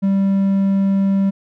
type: tone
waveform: triangle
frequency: 195.5 Hz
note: G3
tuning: 4 cents flat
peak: -11 dBFS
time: 0.02-1.31 s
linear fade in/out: 20 ms
effects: none